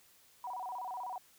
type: tone with vibrato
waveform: sine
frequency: 850 Hz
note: G#5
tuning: 40 cents sharp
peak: -38 dBFS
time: 0.44-1.18 s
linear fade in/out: 2 ms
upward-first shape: square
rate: 16 Hz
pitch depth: 230 cents each way
effects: white hiss -64 dBFS RMS until 1.38 s